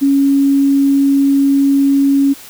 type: tone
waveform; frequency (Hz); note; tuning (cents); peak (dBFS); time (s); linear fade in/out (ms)
sine; 277.2; C#4; 0; -8; 0.01-2.34; 20
effects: white hiss -36 dBFS RMS until 2.49 s